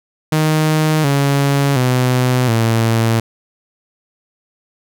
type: tone with pitch steps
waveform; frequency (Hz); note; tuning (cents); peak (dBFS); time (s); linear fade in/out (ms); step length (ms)
sawtooth; 155.56 / 140.2 / 126.35 / 113.88; D#3 / C#3 / B2 / A#2; 0 / +20 / +40 / -40; -8; 0.32-3.2; 5; 720
effects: none